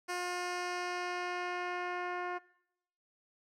10% pulse tone with low-pass filter sweep, 356.9 Hz, F4, 38 cents sharp, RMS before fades -37 dBFS, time 0.08-2.39 s, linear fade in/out 20 ms, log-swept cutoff 9500 to 1600 Hz, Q 0.87, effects noise-tail reverb RT60 0.8 s tail -23 dB re dry

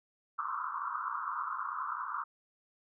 pink band-pass noise, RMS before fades -37 dBFS, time 0.38-2.24 s, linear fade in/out 10 ms, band 990 to 1400 Hz, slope 96 dB/octave, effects none

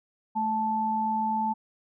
sine tone pair together, 218.2 / 875.8 Hz, A3 / A5, -14 / -8 cents, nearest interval 2 octaves, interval 2406 cents, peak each -31 / -25 dBFS, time 0.35-1.54 s, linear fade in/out 20 ms, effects none

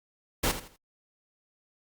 pink noise with echo, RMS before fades -26 dBFS, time 0.43-0.52 s, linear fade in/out 10 ms, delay 82 ms, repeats 3, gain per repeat -11 dB, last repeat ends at 0.766 s, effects Opus 48 kbps

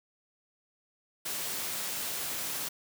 white high-pass noise, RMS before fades -35 dBFS, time 1.25-2.69 s, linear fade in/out 10 ms, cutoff 100 Hz, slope 12 dB/octave, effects none

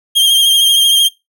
45% pulse tone with vibrato, 3202 Hz, G7, 36 cents sharp, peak -7 dBFS, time 0.15-1.09 s, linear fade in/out 20 ms, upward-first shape triangle, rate 13 Hz, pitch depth 40 cents each way, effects noise-tail reverb RT60 0.2 s tail -21 dB re dry

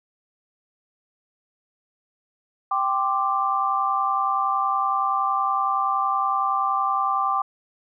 sine chord, G suspended fourth, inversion none, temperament just, 784 / 1045.3 / 1176 Hz, G5 / C6 / D6, 0 / -2 / +2 cents, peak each -25 / -27 / -22 dBFS, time 2.71-7.42 s, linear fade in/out 5 ms, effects none

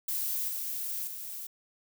violet noise with level steps, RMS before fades -32 / -35 / -40 dBFS, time 0.08-1.47 s, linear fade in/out 5 ms, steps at 0.48 / 1.07 s, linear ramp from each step 5 ms, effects none

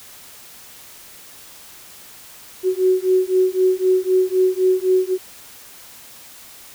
sine beating tone pair, 370 / 373.9 Hz, F#4 / F#4, 0 / +18 cents, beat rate 3.9 Hz, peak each -17 dBFS, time 2.63-5.18 s, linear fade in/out 50 ms, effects white hiss -42 dBFS RMS until 6.74 s

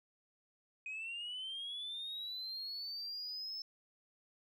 sine linear sweep, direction up, 2495 to 5274 Hz, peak -39 dBFS, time 0.86-3.62 s, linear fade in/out 2 ms, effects tanh soft clip ceiling -38 dBFS

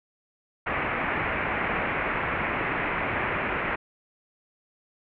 white low-pass noise, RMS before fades -28 dBFS, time 0.66-3.76 s, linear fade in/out 10 ms, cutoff 2400 Hz, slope 48 dB/octave, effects none

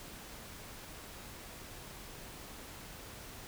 silence, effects pink hiss -49 dBFS RMS until 3.47 s

